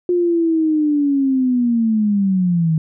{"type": "linear sweep", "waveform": "sine", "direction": "down", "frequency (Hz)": [357.7, 155.7], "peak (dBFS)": -13, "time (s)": [0.09, 2.78], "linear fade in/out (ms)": 2, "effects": []}